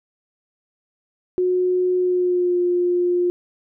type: tone with pitch glide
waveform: sine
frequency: 364.1 to 354.3 Hz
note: F#4 to F4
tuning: -28 to +25 cents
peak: -16 dBFS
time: 1.38-3.3 s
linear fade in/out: 0 ms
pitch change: -47 cents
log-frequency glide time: 1.97-2.59 s
effects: none